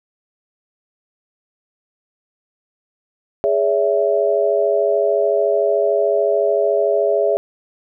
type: chord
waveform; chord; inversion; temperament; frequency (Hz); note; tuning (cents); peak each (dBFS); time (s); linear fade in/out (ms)
sine; C# minor; second; equal with one note detuned; 415.3 / 565.7 / 659.3; G#4 / C#5 / E5; 0 / +35 / 0; -18; 3.44-7.37; 0
effects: none

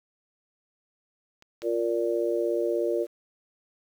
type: clicks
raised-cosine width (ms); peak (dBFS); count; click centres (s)
0.2; -33 / -23; 2; 1.424 / 1.62
type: harmonic tone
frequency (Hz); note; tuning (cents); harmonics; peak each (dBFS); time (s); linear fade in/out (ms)
116.54; A#2; 0; 3 / 4 / 5; -27 / -28 / -29; 1.62-3.07; 50
effects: 9-bit

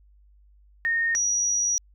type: tone pair in turn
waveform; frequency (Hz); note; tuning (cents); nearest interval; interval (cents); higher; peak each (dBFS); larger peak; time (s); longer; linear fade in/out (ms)
sine; 1842 / 5798; A#6 / F#8; -21 / -36; octave + minor sixth; 1985; second; -21; neither; 0.85-1.15 / 1.15-1.78; second; 0
effects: added 50 Hz sine -53 dBFS peak until 1.94 s

